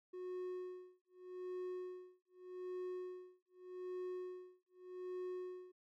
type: tone with tremolo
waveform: triangle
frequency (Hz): 365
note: F#4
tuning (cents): -24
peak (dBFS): -39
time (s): 0.13-5.72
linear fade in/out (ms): 10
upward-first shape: sine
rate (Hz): 0.83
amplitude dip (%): 100
effects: none